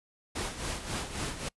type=noise with tremolo; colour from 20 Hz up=pink; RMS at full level=-33 dBFS; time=0.35-1.49 s; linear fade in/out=10 ms; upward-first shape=sine; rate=3.7 Hz; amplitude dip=65%; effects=noise-tail reverb RT60 0.1 s tail -26 dB re dry + resampled to 24000 Hz